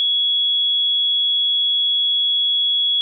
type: tone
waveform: sine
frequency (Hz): 3356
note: G#7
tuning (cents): +17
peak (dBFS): -15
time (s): 0-3.01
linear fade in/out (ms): 0
effects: none